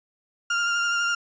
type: tone with vibrato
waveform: 35% pulse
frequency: 1399 Hz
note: F6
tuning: 3 cents sharp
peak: -20 dBFS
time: 0.5-1.15 s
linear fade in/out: 5 ms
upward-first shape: triangle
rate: 12 Hz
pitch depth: 20 cents each way
effects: resampled to 16000 Hz